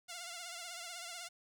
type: tone with vibrato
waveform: 5% pulse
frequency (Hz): 698.5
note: F5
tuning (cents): 0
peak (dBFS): -32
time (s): 0.08-1.29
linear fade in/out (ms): 20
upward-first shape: triangle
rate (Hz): 16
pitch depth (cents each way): 79
effects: 12-bit